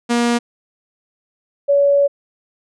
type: tone pair in turn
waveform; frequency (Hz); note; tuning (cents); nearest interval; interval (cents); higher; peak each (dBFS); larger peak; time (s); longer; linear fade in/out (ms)
sawtooth / sine; 237.8 / 565.6; A#3 / C#5; +35 / +35; octave + minor third; 1500; second; -10; neither; 0.09-0.39 / 1.68-2.08; second; 20
effects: resampled to 22050 Hz